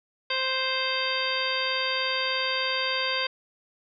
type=harmonic tone; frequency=523.3 Hz; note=C5; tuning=in tune; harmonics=1 / 2 / 3 / 4 / 5 / 6 / 7 / 9; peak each=-33 / -33 / -33 / -33 / -33 / -33 / -33 / -33 dBFS; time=0.3-3.27 s; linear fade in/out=5 ms; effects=none